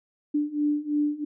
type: beating tone pair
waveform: sine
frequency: 293.7 / 296.7 Hz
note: D4 / D4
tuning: 0 / +18 cents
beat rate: 3 Hz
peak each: -27 / -25 dBFS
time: 0.34-1.25 s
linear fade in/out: 10 ms
effects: none